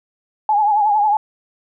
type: tone with vibrato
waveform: sine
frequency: 838 Hz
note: G#5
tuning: 15 cents sharp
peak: -12 dBFS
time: 0.49-1.17 s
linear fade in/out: 2 ms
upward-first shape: triangle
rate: 11 Hz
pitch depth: 80 cents each way
effects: none